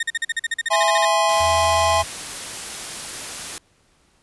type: tone bursts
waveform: 35% pulse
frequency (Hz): 1839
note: A#6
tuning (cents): -24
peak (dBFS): -18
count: 15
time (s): 0-1.052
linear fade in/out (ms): 5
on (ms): 30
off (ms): 43
type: chord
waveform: square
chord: E augmented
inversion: none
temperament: equal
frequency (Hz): 659.3 / 830.6 / 1046.5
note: E5 / G#5 / B#5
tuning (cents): 0 / 0 / 0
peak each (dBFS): -21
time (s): 0.7-2.03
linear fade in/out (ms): 20
type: noise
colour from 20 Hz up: white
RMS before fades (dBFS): -31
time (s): 1.29-3.58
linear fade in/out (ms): 0
type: tone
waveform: sine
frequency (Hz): 83.7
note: E2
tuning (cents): +27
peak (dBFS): -28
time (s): 1.4-2.04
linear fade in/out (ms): 5
effects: pink hiss -60 dBFS RMS until 4.22 s + resampled to 24000 Hz

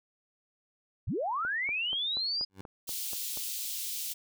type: linear sweep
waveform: sine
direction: up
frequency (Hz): 54 to 5000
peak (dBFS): -29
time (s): 1.07-2.45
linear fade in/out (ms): 10
type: click train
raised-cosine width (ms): 1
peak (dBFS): -30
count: 9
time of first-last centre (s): 1.45-3.373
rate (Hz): 4.16
type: tone with exponential growth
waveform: 15% pulse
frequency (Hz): 95.9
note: G2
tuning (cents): -37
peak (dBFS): -33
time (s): 2.5-2.61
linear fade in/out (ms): 0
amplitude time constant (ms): 22
type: high-pass noise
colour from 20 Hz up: white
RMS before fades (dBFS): -36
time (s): 2.87-4.14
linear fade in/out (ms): 20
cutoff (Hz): 3000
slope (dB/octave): 24
effects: none

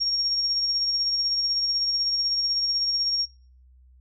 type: tone with tremolo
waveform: sine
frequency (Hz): 5560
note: F8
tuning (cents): -9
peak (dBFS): -20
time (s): 0-3.26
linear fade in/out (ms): 20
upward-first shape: sine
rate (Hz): 16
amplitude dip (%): 30
effects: noise-tail reverb RT60 0.4 s tail -22 dB re dry + added 63 Hz sine -51 dBFS peak until 4 s

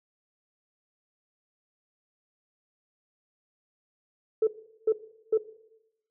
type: tone bursts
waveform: sine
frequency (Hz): 440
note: A4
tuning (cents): 0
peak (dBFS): -18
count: 3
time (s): 4.42-5.376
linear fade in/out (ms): 5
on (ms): 52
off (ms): 400
effects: noise-tail reverb RT60 0.9 s tail -17 dB re dry + tanh soft clip ceiling -14 dBFS

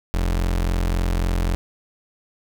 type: tone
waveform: 35% pulse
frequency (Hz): 43.65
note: F1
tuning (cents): 0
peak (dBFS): -17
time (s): 0.14-1.55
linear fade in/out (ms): 0
effects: none

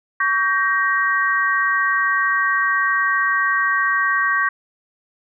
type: chord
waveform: sine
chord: G diminished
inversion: second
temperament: just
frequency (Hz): 1128.9 / 1568 / 1881.6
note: Db6 / G6 / Bb6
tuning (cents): +31 / 0 / +16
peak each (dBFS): -20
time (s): 0.2-4.49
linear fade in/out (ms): 5
effects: none

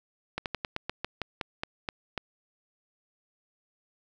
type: slowing click train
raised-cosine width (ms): 0.3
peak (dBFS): -15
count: 12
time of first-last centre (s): 0.38-2.177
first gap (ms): 78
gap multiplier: 1.14
effects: none

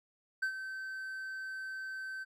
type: tone with ADSR envelope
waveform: triangle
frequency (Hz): 1543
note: G6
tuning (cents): -28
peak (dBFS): -27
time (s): 0.42-2.25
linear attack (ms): 10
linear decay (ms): 84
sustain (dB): -10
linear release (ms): 26
effects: none

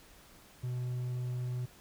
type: tone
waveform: triangle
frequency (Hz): 124.4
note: B2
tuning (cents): +13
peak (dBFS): -31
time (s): 0.63-1.66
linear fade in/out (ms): 10
effects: pink hiss -58 dBFS RMS until 1.8 s

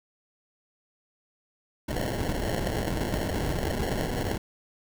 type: noise with sample-and-hold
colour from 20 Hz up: pink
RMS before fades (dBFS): -29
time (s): 1.88-4.38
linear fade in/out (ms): 10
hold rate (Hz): 1225
effects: none

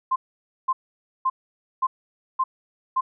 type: tone bursts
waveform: sine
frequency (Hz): 1046.5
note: C6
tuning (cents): 0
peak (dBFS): -18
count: 6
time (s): 0.11-3.01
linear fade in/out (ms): 10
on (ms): 50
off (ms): 520
effects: none

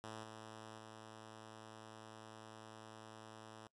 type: tone with level steps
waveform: 5% pulse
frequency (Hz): 110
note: A2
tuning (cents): 0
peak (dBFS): -36 / -40 / -42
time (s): 0.04-3.67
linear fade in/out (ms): 0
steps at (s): 0.23 / 0.78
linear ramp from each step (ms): 5
effects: noise-tail reverb RT60 0.1 s tail -22 dB re dry + resampled to 24000 Hz

